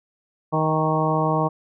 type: harmonic tone with a mistuned harmonic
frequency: 157 Hz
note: D#3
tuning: 16 cents sharp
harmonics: 1 / 2 / 3 / 4 / 5 / 6 / 7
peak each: -23 / -27 / -27 / -26 / -27 / -27 / -26 dBFS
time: 0.52-1.49 s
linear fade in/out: 20 ms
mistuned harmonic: 6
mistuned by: -23 cents
effects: none